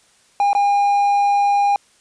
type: tone with dropouts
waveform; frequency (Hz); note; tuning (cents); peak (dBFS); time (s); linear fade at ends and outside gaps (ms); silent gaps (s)
triangle; 809; G#5; -46; -11; 0.4-1.76; 1; 0.531-0.55
effects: white hiss -55 dBFS RMS until 2 s + resampled to 22050 Hz